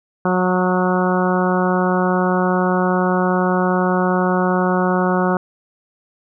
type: harmonic tone with a mistuned harmonic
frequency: 182.5 Hz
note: F#3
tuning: 24 cents flat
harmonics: 1 / 2 / 3 / 4 / 5 / 6 / 7 / 8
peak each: -18 / -21 / -23 / -24 / -25 / -26 / -26 / -27 dBFS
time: 0.25-5.37 s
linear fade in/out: 2 ms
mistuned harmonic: 6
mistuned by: +16 cents
effects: none